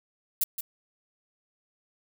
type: noise with echo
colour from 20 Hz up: violet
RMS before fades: -24 dBFS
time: 0.41-0.44 s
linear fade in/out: 5 ms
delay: 170 ms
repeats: 1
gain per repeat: -9 dB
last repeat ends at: 0.61 s
effects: none